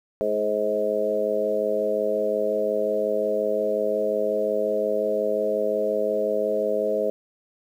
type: harmonic tone with a mistuned harmonic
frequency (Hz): 105.6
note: G#2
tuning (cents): +29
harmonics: 2 / 3 / 4 / 5 / 6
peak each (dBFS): -34 / -36 / -26 / -25 / -26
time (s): 0.21-7.1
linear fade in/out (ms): 0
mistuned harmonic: 3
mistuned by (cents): +15
effects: 9-bit